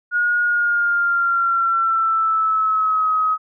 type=tone with pitch glide; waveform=sine; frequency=1440 to 1268.2 Hz; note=F#6 to D#6; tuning=-47 to +33 cents; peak=-15 dBFS; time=0.11-3.38 s; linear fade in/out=50 ms; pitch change=-220 cents; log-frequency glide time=0.42-3.1 s; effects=none